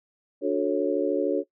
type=chord; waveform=sine; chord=D major seventh; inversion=none; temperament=just; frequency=293.7 / 367.1 / 440.5 / 550.6 Hz; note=D4 / F#4 / A4 / C#5; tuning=0 / -14 / +2 / -12 cents; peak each=-27 dBFS; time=0.41-1.44 s; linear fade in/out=50 ms; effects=noise-tail reverb RT60 0.1 s tail -20 dB re dry